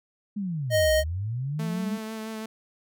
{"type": "linear two-way sweep", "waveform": "sine", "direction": "down then up", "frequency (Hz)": [212.4, 58.3, 212.4], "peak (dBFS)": -27, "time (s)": [0.36, 1.98], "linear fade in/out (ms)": 10, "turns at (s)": 0.93}
{"type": "tone", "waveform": "square", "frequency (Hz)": 622.3, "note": "D#5", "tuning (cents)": 0, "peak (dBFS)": -20, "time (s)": [0.7, 1.04], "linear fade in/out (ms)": 50}
{"type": "tone with vibrato", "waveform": "sawtooth", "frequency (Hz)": 220, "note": "A3", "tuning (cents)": 0, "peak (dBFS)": -29, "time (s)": [1.59, 2.46], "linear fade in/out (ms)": 5, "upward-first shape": "sine", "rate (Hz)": 6, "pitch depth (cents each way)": 19}
{"effects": []}